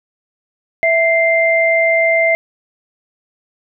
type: tone pair together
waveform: sine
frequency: 659.3 / 2091 Hz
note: E5 / C7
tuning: 0 / -2 cents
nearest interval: octave + minor sixth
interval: 1998 cents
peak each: -13 dBFS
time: 0.83-2.35 s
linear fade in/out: 0 ms
effects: none